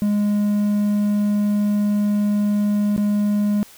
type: tone with dropouts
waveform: triangle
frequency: 206.7 Hz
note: G#3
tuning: 8 cents flat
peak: -14 dBFS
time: 0.02-3.63 s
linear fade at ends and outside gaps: 0 ms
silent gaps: 2.964-2.978 s
effects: white hiss -46 dBFS RMS until 3.77 s